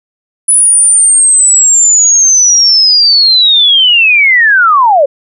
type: linear sweep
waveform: sine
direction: down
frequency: 10000 to 523.3 Hz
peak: -3 dBFS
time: 0.48-5.06 s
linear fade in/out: 10 ms
effects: none

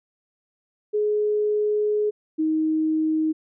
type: tone pair in turn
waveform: sine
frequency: 420.7 / 314.1 Hz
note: G#4 / D#4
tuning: +22 / +16 cents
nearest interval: perfect fourth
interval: 506 cents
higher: first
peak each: -19 dBFS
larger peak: neither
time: 0.93-2.11 / 2.38-3.33 s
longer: first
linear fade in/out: 20 ms
effects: none

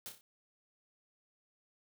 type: noise with echo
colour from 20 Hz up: white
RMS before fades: -44 dBFS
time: 0.06-0.09 s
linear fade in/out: 0 ms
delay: 30 ms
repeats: 4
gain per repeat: -6 dB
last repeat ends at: 0.21 s
effects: none

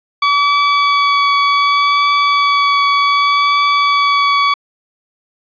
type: tone with vibrato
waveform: sawtooth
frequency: 1141 Hz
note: C#6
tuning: 50 cents sharp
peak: -6 dBFS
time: 0.22-4.54 s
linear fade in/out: 5 ms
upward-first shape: triangle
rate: 0.66 Hz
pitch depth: 11 cents each way
effects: resampled to 11025 Hz + 8-bit

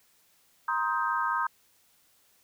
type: chord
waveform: sine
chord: C minor seventh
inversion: third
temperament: just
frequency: 941.9 / 1046.5 / 1255.8 / 1569.8 Hz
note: Bb5 / C6 / Eb6 / G6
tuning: +18 / 0 / +16 / +2 cents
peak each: -31 / -32 / -30 / -32 dBFS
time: 0.68-1.47 s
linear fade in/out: 5 ms
effects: white hiss -65 dBFS RMS until 2.43 s

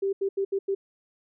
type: tone bursts at uneven times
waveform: sine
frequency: 392 Hz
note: G4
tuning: in tune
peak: -23 dBFS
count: 5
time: 0.02-0.13 / 0.21-0.29 / 0.37-0.45 / 0.52-0.59 / 0.68-0.75 s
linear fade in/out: 10 ms
effects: none

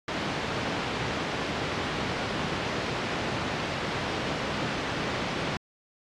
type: band-pass noise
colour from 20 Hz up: pink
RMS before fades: -31 dBFS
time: 0.08-5.57 s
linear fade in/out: 2 ms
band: 120 to 3600 Hz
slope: 12 dB/octave
effects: low-pass 7000 Hz 12 dB/octave + AAC 64 kbps

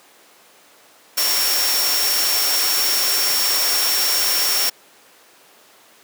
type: tone in noise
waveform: sine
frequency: 5500 Hz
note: F8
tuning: 27 cents flat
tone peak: -20 dBFS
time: 1.17-4.7 s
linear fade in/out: 10 ms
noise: white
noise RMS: -20 dBFS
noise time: 1.17-4.7 s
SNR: -3 dB
effects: pink hiss -49 dBFS RMS until 6.03 s + high-pass 400 Hz 12 dB/octave

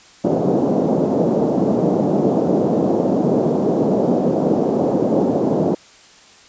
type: band-pass noise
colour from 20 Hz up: pink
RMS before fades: -17 dBFS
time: 0.24-5.75 s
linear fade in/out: 10 ms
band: 180 to 630 Hz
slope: 24 dB/octave
effects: white hiss -46 dBFS RMS until 6.48 s + resampled to 16000 Hz

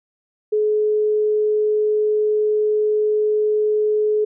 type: tone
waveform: sine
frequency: 425.2 Hz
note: G#4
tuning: 41 cents sharp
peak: -15 dBFS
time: 0.52-4.25 s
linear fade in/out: 10 ms
effects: none

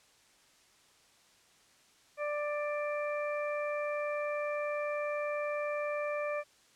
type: harmonic tone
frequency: 590 Hz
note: D5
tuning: 8 cents sharp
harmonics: 1 / 2 / 3 / 4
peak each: -33 / -40 / -44 / -42 dBFS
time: 2.17-6.44 s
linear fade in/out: 50 ms
effects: white hiss -64 dBFS RMS until 6.75 s + low-pass 8000 Hz 12 dB/octave

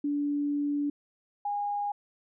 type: tone pair in turn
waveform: sine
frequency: 289.3 / 818.3 Hz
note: D4 / G#5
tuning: -26 / -26 cents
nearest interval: octave + tritone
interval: 1800 cents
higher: second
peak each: -26 / -28 dBFS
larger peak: first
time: 0.04-0.9 / 1.45-1.92 s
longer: first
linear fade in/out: 5 ms
effects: none

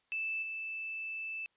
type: tone with level steps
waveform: sine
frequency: 2637 Hz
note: E7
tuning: in tune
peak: -33 / -37 dBFS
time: 0.12-1.46 s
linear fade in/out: 0 ms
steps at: 0.42 s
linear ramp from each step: 10 ms
effects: white hiss -75 dBFS RMS until 1.56 s + resampled to 8000 Hz

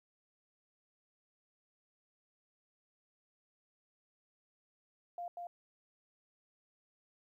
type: tone with echo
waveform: sine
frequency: 698.5 Hz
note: F5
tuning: in tune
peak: -39 dBFS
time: 5.18-5.28 s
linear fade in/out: 2 ms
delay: 190 ms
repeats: 1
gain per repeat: -2 dB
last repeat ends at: 5.47 s
effects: 13-bit

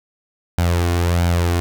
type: tone with flanger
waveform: sawtooth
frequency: 86.5 Hz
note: F2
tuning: 16 cents flat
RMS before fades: -17 dBFS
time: 0.58-1.6 s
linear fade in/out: 0 ms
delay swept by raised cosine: 1.3 to 2.8 ms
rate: 1.5 Hz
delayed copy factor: +0.5
effects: none

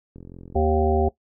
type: click train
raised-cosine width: 3 ms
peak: -28 dBFS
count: 20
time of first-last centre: 0.16-0.593 s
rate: 43.9 Hz
type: harmonic tone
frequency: 77.78 Hz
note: D#2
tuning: in tune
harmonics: 1 / 3 / 5 / 7 / 9 / 10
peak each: -22 / -27 / -22 / -28 / -26 / -28 dBFS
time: 0.55-1.09 s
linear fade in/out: 10 ms
effects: noise-tail reverb RT60 0.1 s tail -18 dB re dry

